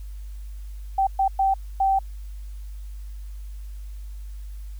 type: tone bursts at uneven times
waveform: sine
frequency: 776 Hz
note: G5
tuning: 18 cents flat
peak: -17 dBFS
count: 4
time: 0.98-1.07 / 1.19-1.28 / 1.39-1.54 / 1.8-1.99 s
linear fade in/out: 5 ms
effects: added 50 Hz sine -33 dBFS peak until 4.79 s + white hiss -58 dBFS RMS until 4.79 s